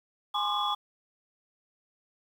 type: tone cluster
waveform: sine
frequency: 831 / 1035 / 1079 / 1205 / 3387 Hz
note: G#5 / C6 / C#6 / D6 / G#7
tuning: +1 / -19 / -47 / +44 / +33 cents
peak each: -31 / -34 / -37 / -31 / -31 dBFS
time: 0.34-0.75 s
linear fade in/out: 10 ms
effects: tanh soft clip ceiling -19 dBFS + 9-bit